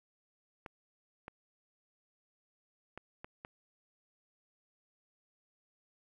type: clicks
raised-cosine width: 0.5 ms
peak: -29 dBFS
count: 5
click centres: 0.662 / 1.281 / 2.976 / 3.245 / 3.449 s
effects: 11-bit